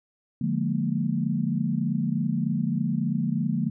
sine chord, Bb dominant seventh, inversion first, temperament just, 145.68 / 174.81 / 209.8 / 233.1 Hz, D3 / F3 / Ab3 / Bb3, -14 / +2 / +18 / 0 cents, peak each -29 / -28 / -29 / -28 dBFS, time 0.41-3.7 s, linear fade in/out 5 ms, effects none

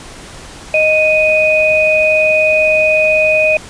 sine tone pair together, 622.2 / 2489 Hz, D#5 / D#7, 0 / 0 cents, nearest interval 2 octaves, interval 2400 cents, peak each -11 dBFS, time 0.74-3.57 s, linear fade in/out 2 ms, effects pink hiss -33 dBFS RMS until 3.69 s + resampled to 22050 Hz

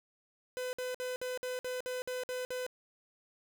45% pulse tone bursts, 504 Hz, B4, 35 cents sharp, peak -35 dBFS, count 10, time 0.57-2.665 s, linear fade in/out 0 ms, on 160 ms, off 55 ms, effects none

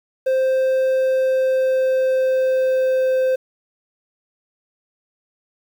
triangle tone with pitch glide, 523.3 to 518.8 Hz, C5 to C5, 0 to -15 cents, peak -13 dBFS, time 0.26-3.36 s, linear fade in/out 10 ms, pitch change -15 cents, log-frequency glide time 0.85-3.2 s, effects 8-bit

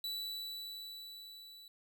45% pulse tone with level ramp, 3951 Hz, B7, in tune, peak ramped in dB -37 to -53 dBFS, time 0.04-1.68 s, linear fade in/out 2 ms, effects none

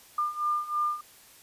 sine beating tone pair, 1200 / 1203.1 Hz, D6 / D6, +37 / +41 cents, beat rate 3.1 Hz, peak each -31 / -28 dBFS, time 0.18-1.01 s, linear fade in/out 5 ms, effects white hiss -54 dBFS RMS until 1.42 s + resampled to 32000 Hz

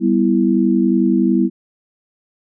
sine chord, E minor, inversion first, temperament equal, 196 / 246.9 / 329.6 Hz, G3 / B3 / E4, 0 / 0 / 0 cents, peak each -16 dBFS, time 0-1.5 s, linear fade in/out 50 ms, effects none

